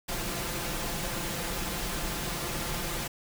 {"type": "noise with comb filter", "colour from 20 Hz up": "pink", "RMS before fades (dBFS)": -33, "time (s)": [0.08, 3.08], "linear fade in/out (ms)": 10, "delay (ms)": 5.8, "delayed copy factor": 0.55, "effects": []}